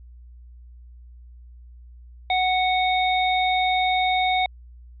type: harmonic tone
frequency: 740 Hz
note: F#5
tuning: in tune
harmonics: 1 / 3 / 5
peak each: -20 / -25 / -27 dBFS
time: 2.3-4.46 s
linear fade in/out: 2 ms
effects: added 60 Hz sine -42 dBFS peak until 5 s